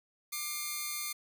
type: tone pair together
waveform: 5% pulse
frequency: 1193.3 / 2128 Hz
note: D6 / C7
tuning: +27 / +29 cents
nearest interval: minor seventh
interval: 1002 cents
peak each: -27 dBFS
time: 0.32-1.13 s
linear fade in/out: 10 ms
effects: none

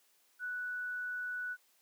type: tone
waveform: sine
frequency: 1480 Hz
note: F#6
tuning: in tune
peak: -36 dBFS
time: 0.39-1.57 s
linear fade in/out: 50 ms
effects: white hiss -70 dBFS RMS until 1.81 s + high-pass 300 Hz 12 dB/octave

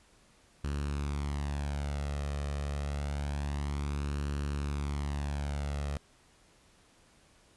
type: tone with flanger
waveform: sawtooth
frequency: 71.8 Hz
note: D2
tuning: 39 cents flat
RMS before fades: -34 dBFS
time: 0.64-5.97 s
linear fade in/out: 0 ms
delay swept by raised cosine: 0.7 to 1.63 ms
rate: 0.27 Hz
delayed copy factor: +0.55
effects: pink hiss -63 dBFS RMS until 7.56 s + resampled to 24000 Hz

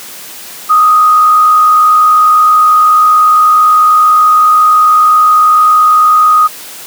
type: tone with frequency modulation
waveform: sine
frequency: 1244.5 Hz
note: D#6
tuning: in tune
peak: -3 dBFS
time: 0.69-6.48 s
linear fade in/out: 20 ms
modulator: 61.9 Hz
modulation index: 0.33
effects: white hiss -28 dBFS RMS until 6.86 s + high-pass 150 Hz 12 dB/octave

